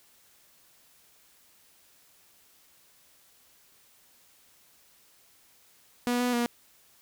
sawtooth tone with pitch steps, 243.5 / 246.3 / 238.6 Hz, B3 / B3 / A#3, -24 / -5 / +41 cents, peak -21 dBFS, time 6.07-6.46 s, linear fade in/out 0 ms, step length 130 ms, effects white hiss -61 dBFS RMS until 7.01 s

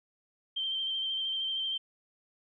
sine tone with vibrato, 3136 Hz, G7, in tune, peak -30 dBFS, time 0.56-1.78 s, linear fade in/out 10 ms, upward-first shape square, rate 13 Hz, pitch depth 18 cents each way, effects none

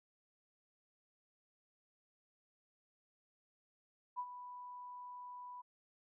sine tone with ADSR envelope, 987.8 Hz, B5, in tune, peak -36 dBFS, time 4.16-5.62 s, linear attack 31 ms, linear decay 59 ms, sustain -11 dB, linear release 14 ms, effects none

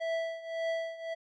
square tone with tremolo, 658 Hz, E5, 3 cents flat, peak -29 dBFS, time 0-1.15 s, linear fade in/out 20 ms, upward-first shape triangle, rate 1.8 Hz, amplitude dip 85%, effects low-pass 3000 Hz 12 dB/octave

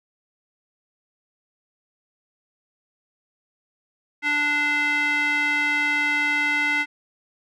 square tone with band-pass filter, 293.7 Hz, D4, in tune, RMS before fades -22 dBFS, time 4.22-6.86 s, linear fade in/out 50 ms, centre 2000 Hz, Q 4.2, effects none

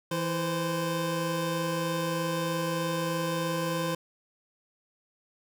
25% pulse tone pair together, 164.5 / 516.7 Hz, E3 / C5, -3 / -22 cents, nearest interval octave + minor sixth, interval 1981 cents, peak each -27 dBFS, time 0.11-3.95 s, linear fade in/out 5 ms, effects none

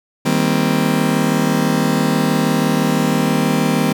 35% pulse chord, C minor seventh, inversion first, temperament just, 156.98 / 196.22 / 235.5 / 261.6 Hz, Eb3 / G3 / Bb3 / C4, +16 / +2 / +18 / 0 cents, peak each -18 dBFS, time 0.25-3.93 s, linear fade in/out 10 ms, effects none

